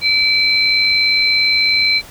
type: tone pair together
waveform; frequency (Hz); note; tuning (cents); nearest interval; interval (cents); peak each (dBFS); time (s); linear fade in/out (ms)
sine; 2318 / 4081; D7 / C8; -23 / -44; minor seventh; 979; -14; 0.01-2.02; 50
effects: pink hiss -38 dBFS RMS until 2.1 s